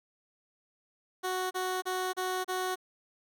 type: tone bursts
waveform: 15% pulse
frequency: 370 Hz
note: F#4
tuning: in tune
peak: -24 dBFS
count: 5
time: 1.23-2.758 s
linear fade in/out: 20 ms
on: 280 ms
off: 32 ms
effects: none